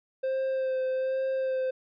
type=tone with vibrato; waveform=triangle; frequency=524 Hz; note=C5; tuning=2 cents sharp; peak=-24 dBFS; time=0.23-1.71 s; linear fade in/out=10 ms; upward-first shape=sine; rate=1.2 Hz; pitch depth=18 cents each way; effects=resampled to 11025 Hz